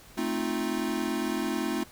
square chord, F dominant seventh, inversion first, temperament equal, 220 / 261.6 / 311.1 / 349.2 Hz, A3 / C4 / Eb4 / F4, 0 / 0 / 0 / 0 cents, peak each -34 dBFS, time 0.17-1.84 s, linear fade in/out 10 ms, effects pink hiss -52 dBFS RMS until 1.91 s

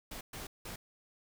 pink noise bursts at uneven times, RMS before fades -44 dBFS, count 3, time 0.11-0.21 / 0.33-0.47 / 0.65-0.76 s, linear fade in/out 5 ms, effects none

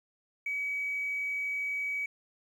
triangle tone, 2273 Hz, C#7, 43 cents sharp, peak -27 dBFS, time 0.46-2.06 s, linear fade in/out 5 ms, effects tanh soft clip ceiling -28 dBFS + 11-bit

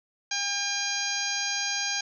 harmonic tone, 805 Hz, G5, 46 cents sharp, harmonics 1 / 2 / 3 / 4 / 5 / 6 / 7 / 8, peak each -38 / -34 / -35 / -37 / -36 / -33 / -37 / -33 dBFS, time 0.31-2.01 s, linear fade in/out 5 ms, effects none

